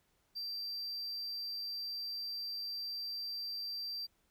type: tone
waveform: triangle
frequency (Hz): 4699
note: D8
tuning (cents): 0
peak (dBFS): -37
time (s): 0.35-4.07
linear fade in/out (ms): 20
effects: pink hiss -75 dBFS RMS until 4.3 s